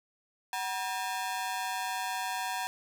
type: ring-modulated tone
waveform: sawtooth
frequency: 854 Hz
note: G#5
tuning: 48 cents sharp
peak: -25 dBFS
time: 0.53-2.67 s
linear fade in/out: 0 ms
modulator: 102 Hz
effects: none